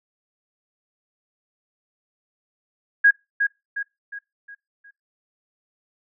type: tone with echo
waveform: sine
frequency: 1644 Hz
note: G#6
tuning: 18 cents flat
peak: -10 dBFS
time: 3.04-3.11 s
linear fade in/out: 10 ms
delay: 360 ms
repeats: 5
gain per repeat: -7 dB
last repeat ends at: 4.91 s
effects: noise-tail reverb RT60 0.2 s tail -21 dB re dry